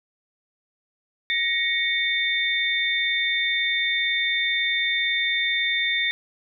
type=tone cluster; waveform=sine; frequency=1884 / 2222 / 3585 Hz; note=A#6 / C#7 / A7; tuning=+18 / +4 / +32 cents; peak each=-25 dBFS; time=1.3-6.11 s; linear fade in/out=0 ms; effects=none